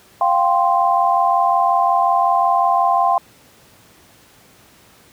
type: chord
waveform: sine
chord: F suspended second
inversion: none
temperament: equal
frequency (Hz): 698.5 / 784 / 1046.5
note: F5 / G5 / C6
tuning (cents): 0 / 0 / 0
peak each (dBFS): -17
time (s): 0.21-3.18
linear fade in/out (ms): 2
effects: pink hiss -49 dBFS RMS until 5.12 s + high-pass 80 Hz 12 dB/octave